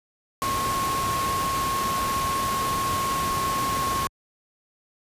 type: tone in noise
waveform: sine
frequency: 1086 Hz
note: C#6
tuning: 36 cents flat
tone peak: -24 dBFS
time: 0.42-4.07 s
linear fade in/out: 0 ms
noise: pink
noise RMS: -29 dBFS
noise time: 0.42-4.07 s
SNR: +2 dB
effects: high-pass 60 Hz 12 dB/octave + resampled to 32000 Hz